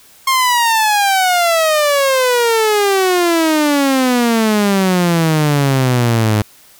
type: exponential sweep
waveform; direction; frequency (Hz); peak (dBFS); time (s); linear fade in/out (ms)
sawtooth; down; 1074 to 103.83; -7; 0.27-6.42; 5
effects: white hiss -45 dBFS RMS until 6.79 s